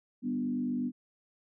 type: tone with frequency modulation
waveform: sine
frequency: 246.9 Hz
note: B3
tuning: in tune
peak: -29 dBFS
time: 0.22-0.92 s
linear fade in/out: 50 ms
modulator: 48.3 Hz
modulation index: 0.81
effects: none